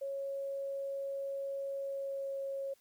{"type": "tone with pitch glide", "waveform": "sine", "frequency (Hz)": [551, 547.2], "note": ["C#5", "C#5"], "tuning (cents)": [-11, -23], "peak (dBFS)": -35, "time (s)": [0.01, 2.74], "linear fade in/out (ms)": 10, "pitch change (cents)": -12, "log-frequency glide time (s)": [1.79, 2.38], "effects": ["white hiss -69 dBFS RMS until 2.8 s", "MP3 96 kbps"]}